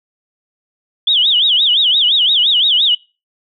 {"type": "tone with vibrato", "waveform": "sine", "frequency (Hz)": 3322, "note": "G#7", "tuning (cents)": 0, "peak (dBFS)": -9, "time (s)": [1.07, 2.95], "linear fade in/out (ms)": 5, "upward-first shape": "sine", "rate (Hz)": 5.8, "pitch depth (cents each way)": 240, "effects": ["noise-tail reverb RT60 0.3 s tail -23 dB re dry"]}